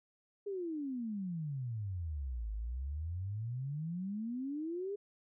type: exponential two-way sweep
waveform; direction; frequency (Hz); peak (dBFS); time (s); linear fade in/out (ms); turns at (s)
sine; down then up; 415.3 to 51.4 to 415.3; -36; 0.46-4.96; 10; 2.52
effects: none